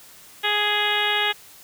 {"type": "harmonic tone", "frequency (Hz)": 416.3, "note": "G#4", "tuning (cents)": 4, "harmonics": [1, 2, 3, 4, 5, 6, 7, 8, 9], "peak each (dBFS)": [-31, -27, -32, -26, -27, -30, -27, -27, -30], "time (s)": [0.43, 1.33], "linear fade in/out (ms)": 20, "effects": ["white hiss -47 dBFS RMS until 1.63 s"]}